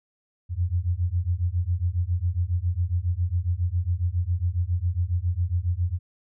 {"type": "beating tone pair", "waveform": "sine", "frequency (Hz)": [84.7, 92], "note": ["E2", "F#2"], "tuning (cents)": [48, -9], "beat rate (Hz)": 7.3, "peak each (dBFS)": -25, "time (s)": [0.49, 5.99], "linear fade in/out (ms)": 50, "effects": []}